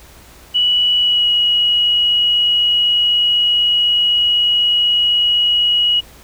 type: tone with pitch glide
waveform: sine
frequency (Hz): 2943 to 2908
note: F#7 to F#7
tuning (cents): -10 to -31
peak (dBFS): -11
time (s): 0.54-6.01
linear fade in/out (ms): 20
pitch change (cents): -21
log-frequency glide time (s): 0.99-1.27
effects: added 60 Hz sine -45 dBFS peak until 6.23 s + pink hiss -43 dBFS RMS until 6.23 s